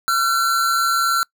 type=tone pair together; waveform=square; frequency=1360.5 / 1500 Hz; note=F6 / F#6; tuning=-46 / +23 cents; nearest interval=major second; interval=169 cents; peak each=-17 / -25 dBFS; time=0.08-1.23 s; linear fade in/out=0 ms; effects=noise-tail reverb RT60 0.1 s tail -25 dB re dry